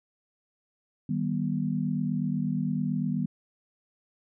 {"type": "chord", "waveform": "sine", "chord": "Eb augmented", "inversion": "none", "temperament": "just", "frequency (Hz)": [155.56, 194.45, 243.1], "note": ["Eb3", "G3", "B3"], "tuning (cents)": [0, -14, -27], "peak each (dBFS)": -30, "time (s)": [1.09, 3.26], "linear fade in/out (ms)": 5, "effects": []}